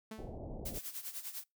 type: tone with exponential decay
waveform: sawtooth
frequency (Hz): 219.2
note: A3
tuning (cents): -6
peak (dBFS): -37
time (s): 0.11-0.38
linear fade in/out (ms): 5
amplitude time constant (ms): 58
type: low-pass noise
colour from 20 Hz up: pink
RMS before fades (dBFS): -44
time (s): 0.18-0.79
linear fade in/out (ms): 10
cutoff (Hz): 760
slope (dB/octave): 48
type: noise with tremolo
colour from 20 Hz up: blue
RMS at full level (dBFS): -41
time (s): 0.65-1.44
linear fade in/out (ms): 10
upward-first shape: sine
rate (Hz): 10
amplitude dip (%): 75
effects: noise-tail reverb RT60 0.2 s tail -25 dB re dry